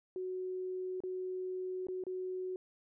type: tone with dropouts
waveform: sine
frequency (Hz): 370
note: F#4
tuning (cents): 0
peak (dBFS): -36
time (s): 0.16-2.56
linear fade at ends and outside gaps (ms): 1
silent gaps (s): 1.004-1.036 / 1.869-1.885 / 2.038-2.067
effects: none